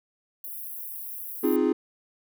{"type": "high-pass noise", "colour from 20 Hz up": "white", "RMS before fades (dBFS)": -37, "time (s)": [0.44, 1.56], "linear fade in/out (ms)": 2, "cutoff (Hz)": 11000, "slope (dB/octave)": 48}
{"type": "chord", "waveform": "triangle", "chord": "F minor seventh", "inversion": "second", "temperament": "equal", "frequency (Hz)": [261.6, 311.1, 349.2, 415.3], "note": ["C4", "Eb4", "F4", "Ab4"], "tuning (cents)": [0, 0, 0, 0], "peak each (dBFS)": -24, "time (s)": [1.43, 1.73], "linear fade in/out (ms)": 10}
{"effects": []}